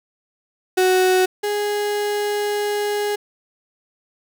35% pulse tone pair in turn, 370.8 / 413.8 Hz, F#4 / G#4, +4 / -6 cents, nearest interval major second, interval 190 cents, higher second, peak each -12 / -18 dBFS, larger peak first, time 0.77-1.26 / 1.43-3.16 s, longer second, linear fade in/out 10 ms, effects none

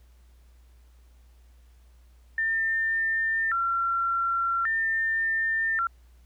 sine tone with vibrato, 1568 Hz, G6, in tune, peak -23 dBFS, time 2.38-5.87 s, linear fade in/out 2 ms, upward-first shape square, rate 0.44 Hz, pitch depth 240 cents each way, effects added 60 Hz sine -52 dBFS peak until 6.25 s + pink hiss -67 dBFS RMS until 6.25 s

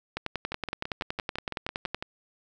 two click trains, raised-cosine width 0.3 ms, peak -17 / -14 dBFS, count 10 / 20, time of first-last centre 0.52-2.025 / 0.17-1.946 s, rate 5.98 / 10.7 Hz, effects none

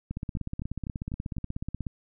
two click trains, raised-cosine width 5 ms, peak -20 / -22 dBFS, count 30 / 5, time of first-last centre 0.11-1.868 / 0.37-1.368 s, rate 16.5 / 4.01 Hz, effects none

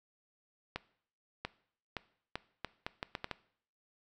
accelerating click train, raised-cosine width 0.3 ms, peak -20 dBFS, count 10, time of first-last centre 0.76-3.313 s, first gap 690 ms, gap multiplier 0.75, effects noise-tail reverb RT60 0.6 s tail -19 dB re dry

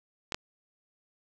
clicks, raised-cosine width 0.2 ms, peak -15 / -13 dBFS, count 2, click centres 0.322 / 0.345 s, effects none

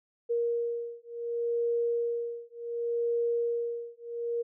sine beating tone pair, 470 / 470.68 Hz, A#4 / A#4, +14 / +17 cents, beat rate 0.68 Hz, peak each -31 / -31 dBFS, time 0.29-4.43 s, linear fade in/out 20 ms, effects none

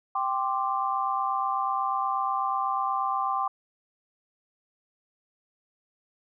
sine chord, G suspended fourth, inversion none, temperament equal, 784 / 1046.5 / 1174.7 Hz, G5 / C6 / D6, 0 / 0 / 0 cents, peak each -29 dBFS, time 0.15-3.48 s, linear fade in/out 5 ms, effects none

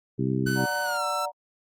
harmonic tone, 65.41 Hz, C2, in tune, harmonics 2 / 3 / 4 / 5 / 6, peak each -27 / -29 / -30 / -31 / -32 dBFS, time 0.18-0.66 s, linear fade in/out 20 ms
45% pulse tone with pitch glide, 1505 to 1333.1 Hz, F#6 to E6, +29 to +19 cents, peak -28 dBFS, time 0.46-1.26 s, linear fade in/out 10 ms, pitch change -210 cents, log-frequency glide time 0.83-1.04 s
click train, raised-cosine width 0.2 ms, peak -31 dBFS, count 63, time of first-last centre 0.47-0.97 s, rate 124 Hz
sine chord, D augmented, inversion none, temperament equal with one note detuned, 587.3 / 734 / 932.3 Hz, D5 / F#5 / A#5, 0 / -14 / 0 cents, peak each -32 dBFS, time 0.55-1.32 s, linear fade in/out 50 ms
effects Opus 32 kbps

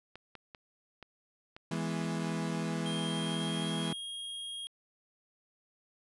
clicks, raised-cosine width 0.3 ms, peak -31 dBFS, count 8, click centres 0.156 / 0.353 / 0.548 / 1.027 / 1.565 / 1.743 / 2.014 / 2.046 s
35% pulse chord, E major, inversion none, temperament equal, 164.81 / 207.7 / 246.9 Hz, E3 / G#3 / B3, 0 / 0 / 0 cents, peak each -33 / -36 / -38 dBFS, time 1.71-3.93 s, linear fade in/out 5 ms
square tone with pitch glide, 3201 to 3259 Hz, G7 to G#7, +36 to -33 cents, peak -39 dBFS, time 2.86-4.67 s, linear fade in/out 0 ms, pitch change +31 cents, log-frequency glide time 3.11-3.79 s
effects resampled to 24000 Hz

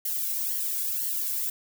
violet noise with flanger, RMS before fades -29 dBFS, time 0.05-1.5 s, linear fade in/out 5 ms, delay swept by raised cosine 0.79 to 1.64 ms, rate 2 Hz, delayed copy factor -0.75, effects none

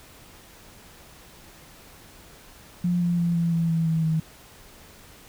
sine tone with pitch steps, 176.2 / 173.67 / 171.18 / 168.73 / 166.31 / 163.93 / 161.58 / 159.26 Hz, F3 / F3 / F3 / E3 / E3 / E3 / E3 / D#3, +16 / -9 / -34 / +41 / +16 / -9 / -34 / +41 cents, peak -20 dBFS, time 2.84-4.2 s, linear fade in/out 5 ms, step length 170 ms, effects pink hiss -49 dBFS RMS until 5.28 s

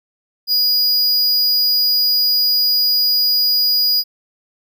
square tone, 4900 Hz, D#8, 27 cents flat, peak -13 dBFS, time 0.47-4.04 s, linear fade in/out 50 ms, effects none

